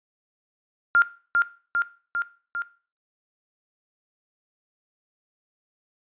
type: tone with echo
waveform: sine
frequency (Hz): 1396.9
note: F6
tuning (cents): 0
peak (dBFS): -14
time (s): 0.95-1.02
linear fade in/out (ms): 0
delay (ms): 400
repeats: 4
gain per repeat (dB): -3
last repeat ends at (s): 2.62
effects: noise-tail reverb RT60 0.4 s tail -17 dB re dry + resampled to 8000 Hz